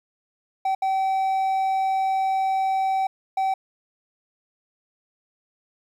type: tone bursts at uneven times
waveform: triangle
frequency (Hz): 768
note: G5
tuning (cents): -36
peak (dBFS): -18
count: 3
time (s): 0.65-0.75 / 0.82-3.07 / 3.37-3.54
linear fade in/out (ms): 5
effects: 10-bit